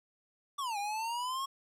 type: exponential two-way sweep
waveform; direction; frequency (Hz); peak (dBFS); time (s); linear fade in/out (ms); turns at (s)
square; down then up; 1174.7 to 800 to 1101; -34; 0.58-1.46; 10; 0.78
effects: low-pass 12000 Hz 12 dB/octave + 11-bit